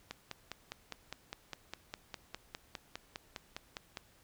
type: click train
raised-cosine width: 0.2 ms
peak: -23 dBFS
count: 20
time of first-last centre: 0.11-3.972 s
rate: 4.92 Hz
effects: pink hiss -65 dBFS RMS until 4.23 s